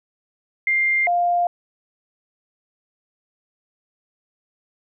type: tone pair in turn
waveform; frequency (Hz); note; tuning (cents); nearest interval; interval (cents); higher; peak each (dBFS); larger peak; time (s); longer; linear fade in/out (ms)
sine; 2100 / 700.8; C7 / F5; +6 / +6; octave + perfect fifth; 1900; first; -16; neither; 0.67-1.07 / 1.07-1.47; neither; 2
effects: none